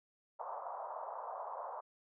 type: band-pass noise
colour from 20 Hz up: white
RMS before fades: -44 dBFS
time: 0.39-1.81 s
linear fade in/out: 10 ms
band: 550 to 1100 Hz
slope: 48 dB/octave
effects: none